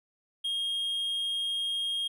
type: tone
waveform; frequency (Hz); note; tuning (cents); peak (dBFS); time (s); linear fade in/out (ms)
triangle; 3244; G#7; -41; -27; 0.44-2.08; 10
effects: none